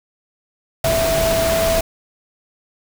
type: tone in noise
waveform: sine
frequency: 658 Hz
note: E5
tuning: 3 cents flat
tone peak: -16 dBFS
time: 0.84-1.81 s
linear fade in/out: 5 ms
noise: pink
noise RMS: -21 dBFS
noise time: 0.84-1.81 s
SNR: +2 dB
effects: none